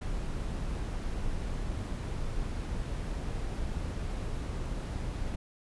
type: noise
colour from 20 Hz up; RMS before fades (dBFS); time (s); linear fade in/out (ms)
brown; -34; 0.01-5.36; 10
effects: resampled to 24000 Hz